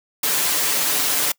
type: noise with comb filter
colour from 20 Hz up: white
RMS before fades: -20 dBFS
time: 0.23-1.32 s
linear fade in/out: 5 ms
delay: 6.8 ms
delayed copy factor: +1
effects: noise-tail reverb RT60 0.1 s tail -24 dB re dry + high-pass 200 Hz 12 dB/octave